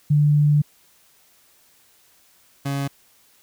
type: tone pair in turn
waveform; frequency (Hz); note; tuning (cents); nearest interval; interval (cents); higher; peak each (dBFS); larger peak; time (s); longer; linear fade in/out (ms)
sine / 30% pulse; 147.7 / 139.41; D3 / C#3; +10 / +10; minor second; 100; first; -13 / -20; first; 0.1-0.62 / 2.65-2.88; first; 10
effects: white hiss -57 dBFS RMS until 3.42 s